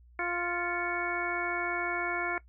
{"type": "harmonic tone with a mistuned harmonic", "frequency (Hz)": 349.2, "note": "F4", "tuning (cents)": 0, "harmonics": [1, 2, 3, 4, 5, 6], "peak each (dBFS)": [-37, -37, -39, -36, -37, -35], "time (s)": [0.19, 2.38], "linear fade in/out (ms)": 2, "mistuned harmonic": 6, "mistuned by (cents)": 98, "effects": ["noise-tail reverb RT60 0.1 s tail -19 dB re dry", "added 60 Hz sine -54 dBFS peak until 2.48 s"]}